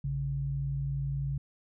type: tone pair together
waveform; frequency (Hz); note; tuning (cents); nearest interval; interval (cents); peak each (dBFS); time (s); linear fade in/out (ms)
sine; 58.27 / 138.59; A#1 / C#3; 0 / 0; octave + minor third; 1500; -37 / -30; 0.04-1.38; 5
effects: none